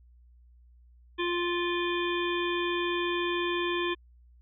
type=harmonic tone; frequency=349.2 Hz; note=F4; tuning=in tune; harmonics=1 / 3 / 5 / 7 / 9 / 10; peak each=-29 / -34 / -36 / -37 / -39 / -39 dBFS; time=1.18-3.95 s; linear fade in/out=20 ms; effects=added 60 Hz sine -54 dBFS peak until 4.41 s